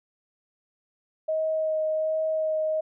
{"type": "tone with vibrato", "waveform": "sine", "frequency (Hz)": 629, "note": "D#5", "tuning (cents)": 19, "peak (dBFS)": -23, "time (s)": [1.28, 2.81], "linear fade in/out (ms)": 10, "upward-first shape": "sine", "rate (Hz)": 1.3, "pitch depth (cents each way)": 11, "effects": []}